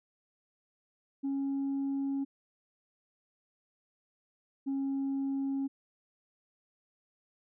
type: tone pair in turn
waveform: sine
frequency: 275.1 / 273 Hz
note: C#4 / C#4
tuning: -13 / -26 cents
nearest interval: unison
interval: 13 cents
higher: first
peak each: -28 dBFS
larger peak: neither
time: 1.23-2.25 / 4.66-5.68 s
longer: neither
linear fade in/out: 20 ms
effects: tanh soft clip ceiling -28 dBFS